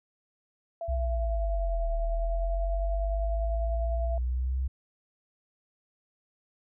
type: tone with tremolo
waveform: sine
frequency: 671 Hz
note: E5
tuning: 31 cents sharp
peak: -31 dBFS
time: 0.81-4.18 s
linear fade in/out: 2 ms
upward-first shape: triangle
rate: 10 Hz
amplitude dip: 40%
type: linear two-way sweep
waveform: sine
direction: down then up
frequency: 65.8 to 38 to 65.8 Hz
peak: -26 dBFS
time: 0.88-4.68 s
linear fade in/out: 10 ms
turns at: 1.91 s
effects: none